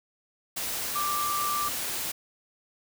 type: tone in noise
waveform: sine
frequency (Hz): 1178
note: D6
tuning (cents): +5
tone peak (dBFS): -27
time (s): 0.95-1.69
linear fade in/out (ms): 10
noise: white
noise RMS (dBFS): -32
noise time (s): 0.56-2.12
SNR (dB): +2
effects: none